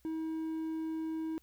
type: tone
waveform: triangle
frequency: 319.7 Hz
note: D#4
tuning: 47 cents sharp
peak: -32 dBFS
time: 0.05-1.38 s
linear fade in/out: 0 ms
effects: added 60 Hz sine -67 dBFS peak until 1.42 s + white hiss -71 dBFS RMS until 1.42 s